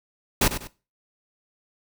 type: noise with echo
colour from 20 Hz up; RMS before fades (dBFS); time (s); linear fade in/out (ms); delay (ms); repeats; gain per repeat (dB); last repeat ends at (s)
pink; -19; 0.41-0.48; 5; 97; 2; -10; 0.674
effects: noise-tail reverb RT60 0.3 s tail -17 dB re dry